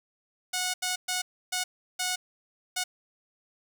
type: tone bursts at uneven times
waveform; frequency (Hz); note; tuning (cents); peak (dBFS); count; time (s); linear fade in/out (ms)
5% pulse; 732; F#5; -19; -16; 6; 0.53-0.74 / 0.82-0.96 / 1.08-1.22 / 1.52-1.64 / 1.99-2.16 / 2.76-2.84; 10
effects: none